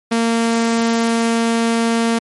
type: tone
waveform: sawtooth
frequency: 230 Hz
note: A#3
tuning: 23 cents flat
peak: -10 dBFS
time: 0.11-2.19 s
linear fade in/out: 10 ms
effects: MP3 48 kbps